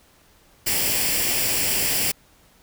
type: noise with comb filter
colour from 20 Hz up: white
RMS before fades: -22 dBFS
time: 0.66-2.12 s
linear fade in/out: 10 ms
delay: 0.39 ms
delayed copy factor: +0.6
effects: pink hiss -56 dBFS RMS until 2.62 s